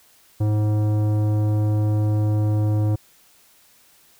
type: tone with tanh clipping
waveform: sine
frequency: 105.9 Hz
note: G#2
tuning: 34 cents sharp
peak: -19 dBFS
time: 0.4-2.96 s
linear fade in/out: 10 ms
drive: 14 dB
effects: white hiss -55 dBFS RMS until 4.19 s